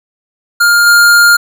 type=tone with level steps; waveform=square; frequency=1408 Hz; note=F6; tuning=14 cents sharp; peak=-6 / -4 dBFS; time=0.6-1.37 s; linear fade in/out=10 ms; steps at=0.86 s; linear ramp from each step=10 ms; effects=none